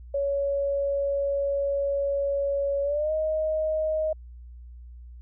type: tone with pitch glide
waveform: sine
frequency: 560 to 625 Hz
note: C#5 to D#5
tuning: +18 to +8 cents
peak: -23 dBFS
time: 0.14-4.13 s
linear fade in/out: 5 ms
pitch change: +190 cents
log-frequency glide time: 2.83-3.12 s
effects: added 60 Hz sine -41 dBFS peak until 5.21 s